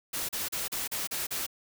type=noise bursts; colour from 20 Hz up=white; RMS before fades=-33 dBFS; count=7; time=0.13-1.466 s; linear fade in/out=10 ms; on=160 ms; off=36 ms; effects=none